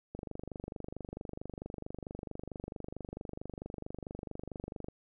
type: click train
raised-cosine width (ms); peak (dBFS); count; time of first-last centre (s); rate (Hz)
2; -27; 117; 0.15-4.885; 24.5
effects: none